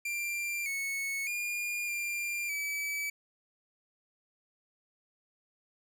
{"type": "tone with pitch steps", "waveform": "45% pulse", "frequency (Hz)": [2373, 2205, 2419, 2388, 2296], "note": ["D7", "C#7", "D#7", "D7", "D7"], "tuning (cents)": [17, -10, -49, 28, -40], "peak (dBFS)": -32, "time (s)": [0.05, 3.1], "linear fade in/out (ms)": 5, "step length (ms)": 610, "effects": []}